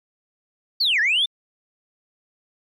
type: linear two-way sweep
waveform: sine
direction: down then up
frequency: 4651 to 1651 to 3635 Hz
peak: -15 dBFS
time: 0.8-1.26 s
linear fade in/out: 10 ms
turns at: 1 s
effects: tanh soft clip ceiling -13 dBFS + MP3 96 kbps